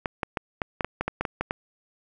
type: clicks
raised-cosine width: 0.5 ms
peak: -11 dBFS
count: 12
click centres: 0.058 / 0.232 / 0.372 / 0.618 / 0.808 / 0.846 / 1.01 / 1.08 / 1.21 / 1.252 / 1.41 / 1.509 s
effects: none